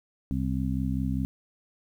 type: harmonic tone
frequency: 65 Hz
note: C2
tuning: 11 cents flat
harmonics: 1 / 2 / 3 / 4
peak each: -31 / -31 / -31 / -31 dBFS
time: 0.31-1.25 s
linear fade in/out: 0 ms
effects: 10-bit